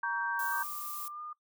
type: chord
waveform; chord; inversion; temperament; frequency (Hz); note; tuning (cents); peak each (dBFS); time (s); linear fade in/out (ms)
sine; G diminished; first; just; 940.8 / 1128.9 / 1568; Bb5 / Db6 / G6; +16 / +31 / 0; -34 / -38 / -33; 0.03-0.63; 5
type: noise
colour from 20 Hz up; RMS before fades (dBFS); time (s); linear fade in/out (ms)
violet; -41; 0.39-1.08; 2
type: tone with pitch glide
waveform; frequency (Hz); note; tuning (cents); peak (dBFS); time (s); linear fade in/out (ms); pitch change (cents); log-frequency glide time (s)
sine; 1187 to 1215.4; D6 to D#6; +18 to -41; -40; 0.52-1.33; 5; +41; 1.1-1.21
effects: noise-tail reverb RT60 0.1 s tail -17 dB re dry